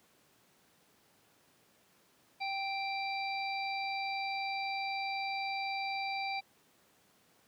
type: harmonic tone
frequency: 784 Hz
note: G5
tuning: in tune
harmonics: 1 / 3 / 5 / 6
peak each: -36 / -38 / -47 / -45 dBFS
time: 2.4-6.41 s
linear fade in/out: 20 ms
effects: pink hiss -67 dBFS RMS until 7.47 s + high-pass 150 Hz 12 dB/octave